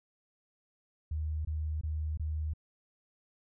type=tone bursts; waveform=sine; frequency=77.3 Hz; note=D#2; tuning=11 cents flat; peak=-31 dBFS; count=4; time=1.11-2.536 s; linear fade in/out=5 ms; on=340 ms; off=22 ms; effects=none